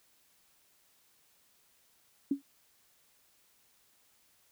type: tone with exponential decay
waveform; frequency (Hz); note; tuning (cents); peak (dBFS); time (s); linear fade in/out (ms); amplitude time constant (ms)
sine; 278.7; C#4; +9; -23; 2.31-2.42; 5; 22
effects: white hiss -68 dBFS RMS until 4.51 s